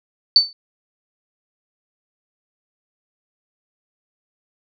sine tone with exponential decay, 4524 Hz, C#8, 34 cents sharp, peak -4 dBFS, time 0.36-0.53 s, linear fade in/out 1 ms, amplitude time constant 36 ms, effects none

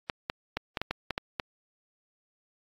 clicks, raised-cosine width 0.3 ms, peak -13 dBFS, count 9, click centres 0.098 / 0.299 / 0.57 / 0.772 / 0.816 / 0.91 / 1.107 / 1.179 / 1.398 s, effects AAC 32 kbps

